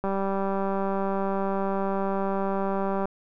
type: click train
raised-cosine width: 1 ms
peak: -15 dBFS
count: 589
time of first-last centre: 0.04-3.055 s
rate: 195 Hz
effects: none